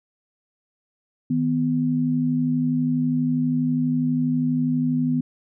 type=tone pair together; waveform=sine; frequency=157.2 / 249.5 Hz; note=D#3 / B3; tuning=+18 / +18 cents; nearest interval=minor sixth; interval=800 cents; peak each=-24 / -20 dBFS; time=1.3-5.21 s; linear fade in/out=5 ms; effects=none